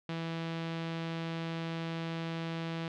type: tone with low-pass filter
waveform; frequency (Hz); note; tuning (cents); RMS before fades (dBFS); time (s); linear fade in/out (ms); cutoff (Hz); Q
sawtooth; 164.81; E3; 0; -37; 0.09-2.88; 2; 3500; 1.6
effects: none